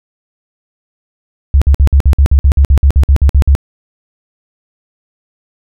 sine tone bursts, 69.3 Hz, C#2, in tune, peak -3 dBFS, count 16, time 1.54-3.551 s, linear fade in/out 0 ms, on 76 ms, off 53 ms, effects none

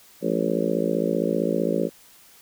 harmonic tone with a mistuned harmonic, 55.4 Hz, A1, 13 cents sharp, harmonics 3 / 4 / 5 / 6 / 7 / 8 / 9 / 10, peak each -29 / -29 / -29 / -29 / -29 / -29 / -29 / -29 dBFS, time 0.21-1.9 s, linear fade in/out 50 ms, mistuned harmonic 3, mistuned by +99 cents, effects white hiss -52 dBFS RMS until 2.41 s

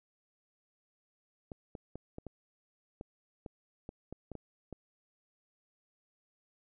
clicks, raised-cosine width 2 ms, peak -29 dBFS, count 12, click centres 1.518 / 1.752 / 1.956 / 2.184 / 2.267 / 3.011 / 3.462 / 3.891 / 4.126 / 4.317 / 4.353 / 4.727 s, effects none

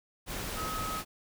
sine tone in noise, 1275 Hz, D#6, 42 cents sharp, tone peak -35 dBFS, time 0.55-1.03 s, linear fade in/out 50 ms, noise pink, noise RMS -37 dBFS, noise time 0.26-1.05 s, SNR -1 dB, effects none

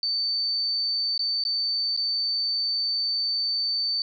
sine tone with dropouts, 4555 Hz, C#8, 46 cents sharp, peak -23 dBFS, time 0.03-4.02 s, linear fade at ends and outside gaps 1 ms, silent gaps 1.178-1.193 / 1.438-1.451 / 1.965-1.974 s, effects none

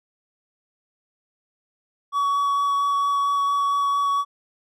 triangle tone with vibrato, 1129 Hz, C#6, 31 cents sharp, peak -17 dBFS, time 2.12-4.25 s, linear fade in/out 50 ms, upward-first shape sine, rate 4.4 Hz, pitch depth 8 cents each way, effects none

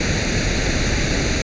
pink noise with comb filter, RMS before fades -19 dBFS, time 0-1.42 s, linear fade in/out 5 ms, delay 0.47 ms, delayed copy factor +0.7, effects resampled to 16000 Hz

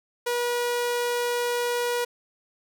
sawtooth tone, 482.8 Hz, B4, 39 cents flat, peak -20 dBFS, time 0.26-2.05 s, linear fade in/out 10 ms, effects none

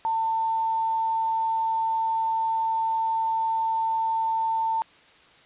sine tone with quantisation, 897 Hz, A5, 33 cents sharp, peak -22 dBFS, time 0.05-4.82 s, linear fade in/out 0 ms, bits 8, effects white hiss -54 dBFS RMS until 5.45 s + resampled to 8000 Hz

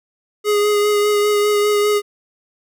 square tone with vibrato, 415.3 Hz, G#4, in tune, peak -14 dBFS, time 0.44-2.02 s, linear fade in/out 50 ms, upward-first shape sine, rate 5 Hz, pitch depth 17 cents each way, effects none

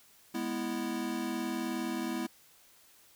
square chord, E major, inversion first, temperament equal, 207.7 / 246.9 / 329.6 Hz, G#3 / B3 / E4, 0 / 0 / 0 cents, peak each -40 / -37 / -37 dBFS, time 0.34-2.27 s, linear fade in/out 10 ms, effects white hiss -61 dBFS RMS until 3.15 s

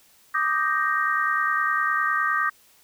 sine chord, Eb major seventh, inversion third, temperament equal, 1174.7 / 1244.5 / 1568 / 1864.7 Hz, D6 / Eb6 / G6 / Bb6, 0 / 0 / 0 / 0 cents, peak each -26 dBFS, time 0.34-2.5 s, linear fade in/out 10 ms, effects white hiss -57 dBFS RMS until 2.83 s

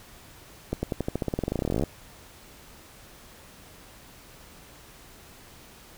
accelerating click train, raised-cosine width 2 ms, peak -13 dBFS, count 27, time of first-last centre 0.73-1.837 s, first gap 100 ms, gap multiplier 0.92, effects pink hiss -50 dBFS RMS until 5.97 s

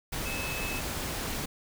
sine tone in noise, 2596 Hz, E7, 27 cents flat, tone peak -36 dBFS, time 0.25-0.8 s, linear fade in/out 10 ms, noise pink, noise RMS -34 dBFS, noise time 0.12-1.46 s, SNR -5 dB, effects none

